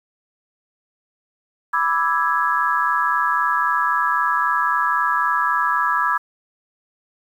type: chord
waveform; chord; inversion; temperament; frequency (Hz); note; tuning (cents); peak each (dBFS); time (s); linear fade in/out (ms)
sine; E dominant seventh; second; equal; 987.8 / 1174.7 / 1318.5 / 1661.2; B5 / D6 / E6 / G#6; 0 / 0 / 0 / 0; -22; 1.73-6.18; 10
effects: 8-bit